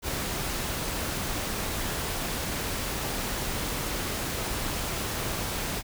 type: noise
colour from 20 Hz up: pink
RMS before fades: -31 dBFS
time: 0.02-5.83 s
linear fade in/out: 50 ms
effects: none